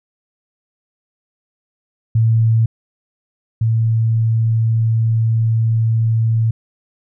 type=tone pair in turn; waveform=sine; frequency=112.9 / 112.9 Hz; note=A2 / A2; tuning=+45 / +45 cents; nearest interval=unison; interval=0 cents; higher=neither; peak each=-10 / -12 dBFS; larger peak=first; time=2.15-2.66 / 3.61-6.51 s; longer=second; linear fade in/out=5 ms; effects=none